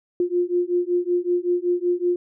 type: beating tone pair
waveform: sine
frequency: 351 / 356.3 Hz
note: F4 / F4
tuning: +9 / +35 cents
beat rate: 5.3 Hz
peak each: -22 dBFS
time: 0.2-2.16 s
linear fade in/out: 2 ms
effects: none